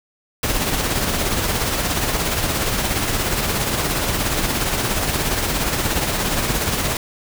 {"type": "noise with tremolo", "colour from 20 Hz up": "pink", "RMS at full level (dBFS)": -19, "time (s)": [0.43, 6.97], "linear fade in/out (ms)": 2, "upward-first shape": "sine", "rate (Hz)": 17, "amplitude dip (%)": 40, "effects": []}